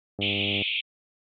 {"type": "click train", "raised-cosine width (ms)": 2, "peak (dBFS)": -19, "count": 44, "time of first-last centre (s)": [0.19, 0.62], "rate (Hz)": 100}
{"type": "band-pass noise", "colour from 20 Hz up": "white", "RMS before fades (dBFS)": -28, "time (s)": [0.21, 0.81], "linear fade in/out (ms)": 10, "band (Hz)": [2300, 3500], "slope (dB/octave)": 96}
{"effects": ["high-pass 80 Hz 12 dB/octave", "Opus 48 kbps"]}